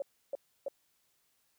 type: tone bursts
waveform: sine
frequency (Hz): 554.4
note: C#5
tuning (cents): 0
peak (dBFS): -32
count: 3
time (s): 0-0.683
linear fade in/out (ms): 2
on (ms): 21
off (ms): 310
effects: white hiss -74 dBFS RMS until 1.58 s